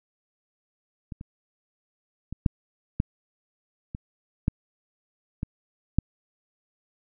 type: clicks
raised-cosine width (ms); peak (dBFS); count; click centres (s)
5; -23 / -26 / -21 / -7 / -10 / -21 / -9 / -16 / -7; 9; 1.122 / 1.211 / 2.326 / 2.462 / 3.001 / 3.949 / 4.481 / 5.431 / 5.986
effects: none